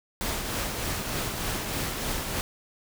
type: noise with tremolo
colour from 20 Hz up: pink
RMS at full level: -29 dBFS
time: 0.21-2.41 s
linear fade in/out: 0 ms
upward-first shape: triangle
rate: 3.3 Hz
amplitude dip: 40%
effects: none